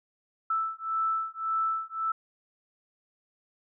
sine beating tone pair, 1318.5 / 1320.3 Hz, E6 / E6, 0 / +2 cents, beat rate 1.8 Hz, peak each -30 dBFS, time 0.5-2.12 s, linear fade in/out 5 ms, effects none

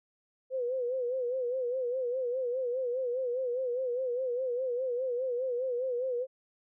sine tone with vibrato, 502 Hz, B4, 28 cents sharp, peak -29 dBFS, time 0.5-6.27 s, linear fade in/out 50 ms, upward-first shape sine, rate 4.9 Hz, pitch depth 88 cents each way, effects none

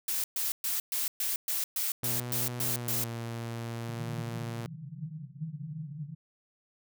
blue noise bursts, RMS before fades -31 dBFS, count 11, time 0.08-3.04 s, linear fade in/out 2 ms, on 160 ms, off 120 ms
sawtooth tone with pitch glide, 121.9 to 116.26 Hz, B2 to A#2, -22 to -4 cents, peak -31 dBFS, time 2.03-4.66 s, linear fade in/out 0 ms, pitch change -82 cents, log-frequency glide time 2.72-3.07 s
white band-pass noise, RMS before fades -41 dBFS, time 3.88-6.15 s, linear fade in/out 10 ms, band 140 to 160 Hz, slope 96 dB/octave
effects none

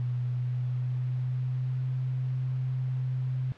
sine tone with pitch glide, 123.47 to 128.49 Hz, B2 to C3, 0 to -31 cents, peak -27 dBFS, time 0-3.52 s, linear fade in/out 0 ms, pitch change +69 cents, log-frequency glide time 0.2-1.91 s, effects pink hiss -54 dBFS RMS until 3.57 s + low-pass 3000 Hz 12 dB/octave

